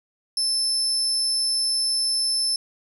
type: tone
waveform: 35% pulse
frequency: 5274 Hz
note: E8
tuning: in tune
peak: -18 dBFS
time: 0.37-2.56 s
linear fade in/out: 2 ms
effects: none